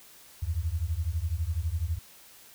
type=beating tone pair; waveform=sine; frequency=76 / 88 Hz; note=D#2 / F2; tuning=-40 / +14 cents; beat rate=12 Hz; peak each=-30 dBFS; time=0.42-1.99 s; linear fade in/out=10 ms; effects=white hiss -53 dBFS RMS until 2.54 s